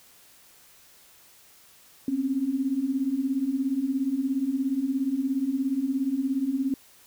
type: beating tone pair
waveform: sine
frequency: 255.8 / 272.8 Hz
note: C4 / C#4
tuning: -39 / -28 cents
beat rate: 17 Hz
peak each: -29 / -25 dBFS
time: 2.08-6.74 s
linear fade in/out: 2 ms
effects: white hiss -55 dBFS RMS until 7.06 s